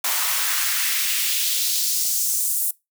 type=noise with high-pass filter sweep; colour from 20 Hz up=white; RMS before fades=-22 dBFS; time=0.04-2.71 s; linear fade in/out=5 ms; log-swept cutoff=840 to 10000 Hz; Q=1.4; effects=noise-tail reverb RT60 0.2 s tail -21 dB re dry